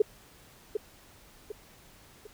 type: tone with echo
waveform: sine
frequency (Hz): 423.9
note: G#4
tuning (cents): +35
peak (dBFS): -17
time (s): 0-0.02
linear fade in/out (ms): 5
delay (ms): 750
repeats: 3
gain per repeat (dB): -8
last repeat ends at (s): 2.27
effects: pink hiss -56 dBFS RMS until 2.33 s